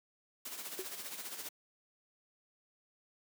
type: noise with tremolo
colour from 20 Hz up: white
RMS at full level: -42 dBFS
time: 0.45-1.49 s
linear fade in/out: 5 ms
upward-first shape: sine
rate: 15 Hz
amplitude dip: 55%
type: tone with exponential decay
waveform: sine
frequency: 375.8 Hz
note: F#4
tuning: 27 cents sharp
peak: -34 dBFS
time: 0.79-0.89 s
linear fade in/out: 1 ms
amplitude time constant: 21 ms
effects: high-pass 200 Hz 12 dB/octave